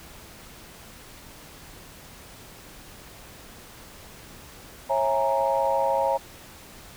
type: chord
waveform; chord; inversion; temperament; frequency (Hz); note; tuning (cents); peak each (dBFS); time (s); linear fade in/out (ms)
sine; A# half-diminished seventh; first; equal with one note detuned; 545.5 / 659.3 / 830.6 / 932.3; C#5 / E5 / G#5 / A#5; -28 / 0 / 0 / 0; -24 / -28 / -27 / -25; 4.89-6.18; 20
effects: tanh soft clip ceiling -11 dBFS + pink hiss -46 dBFS RMS until 6.96 s